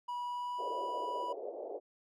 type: tone with pitch glide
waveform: triangle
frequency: 974 to 980.8 Hz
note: B5 to B5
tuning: -24 to -12 cents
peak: -34 dBFS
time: 0.08-1.33 s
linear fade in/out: 10 ms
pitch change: +12 cents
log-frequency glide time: 0.24-0.55 s
type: band-pass noise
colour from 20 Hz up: pink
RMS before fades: -42 dBFS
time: 0.58-1.8 s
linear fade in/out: 20 ms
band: 380 to 690 Hz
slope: 48 dB/octave
effects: none